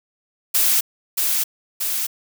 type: noise with echo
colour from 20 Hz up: blue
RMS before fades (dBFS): -17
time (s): 0.54-0.81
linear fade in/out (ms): 10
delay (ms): 630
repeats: 2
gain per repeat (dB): -3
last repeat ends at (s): 2.07
effects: none